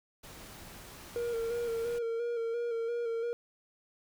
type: noise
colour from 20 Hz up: pink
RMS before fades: -49 dBFS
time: 0.23-1.99 s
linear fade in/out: 10 ms
type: tone with vibrato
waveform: triangle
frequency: 466.2 Hz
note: A#4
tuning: in tune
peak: -29 dBFS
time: 1.16-3.33 s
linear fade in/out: 0 ms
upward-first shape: square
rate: 2.9 Hz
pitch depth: 29 cents each way
effects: none